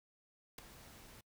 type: noise with ADSR envelope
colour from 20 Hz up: pink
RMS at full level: -42 dBFS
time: 0.58-1.21 s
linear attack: 5 ms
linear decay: 6 ms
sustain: -15 dB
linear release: 5 ms
effects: noise-tail reverb RT60 0.1 s tail -25 dB re dry